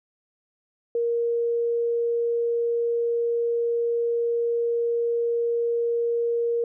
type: tone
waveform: sine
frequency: 469.1 Hz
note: A#4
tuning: 11 cents sharp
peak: -21 dBFS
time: 0.95-6.64 s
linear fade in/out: 2 ms
effects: none